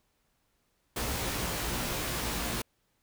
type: noise with comb filter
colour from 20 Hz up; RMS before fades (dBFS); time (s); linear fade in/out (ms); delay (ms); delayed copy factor
pink; -33; 0.96-2.62; 5; 17; +0.75
effects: pink hiss -74 dBFS RMS until 3.02 s